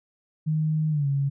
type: tone with pitch glide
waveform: sine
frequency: 155.56 to 139.39 Hz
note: D#3 to C#3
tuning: 0 to +10 cents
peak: -21 dBFS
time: 0.46-1.3 s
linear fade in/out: 20 ms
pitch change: -190 cents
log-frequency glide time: 0.9-1.07 s
effects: none